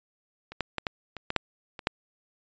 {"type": "clicks", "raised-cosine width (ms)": 0.3, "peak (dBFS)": [-25, -11, -13, -12, -22, -13, -6, -23, -8], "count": 9, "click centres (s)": [0.52, 0.607, 0.783, 0.868, 1.167, 1.304, 1.363, 1.792, 1.871], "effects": ["resampled to 16000 Hz"]}